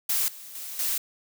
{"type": "noise with level steps", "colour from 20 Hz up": "blue", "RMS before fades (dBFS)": [-25, -43, -37, -27], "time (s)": [0.09, 0.98], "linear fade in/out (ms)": 5, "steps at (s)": [0.28, 0.55, 0.79], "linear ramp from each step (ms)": 2, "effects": []}